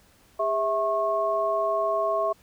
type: tone cluster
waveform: sine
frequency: 406.4 / 654 / 1090 Hz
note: G#4 / E5 / C#6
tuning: -38 / -14 / -29 cents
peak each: -31 / -24 / -27 dBFS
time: 0.39-2.33 s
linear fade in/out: 10 ms
effects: pink hiss -59 dBFS RMS until 2.42 s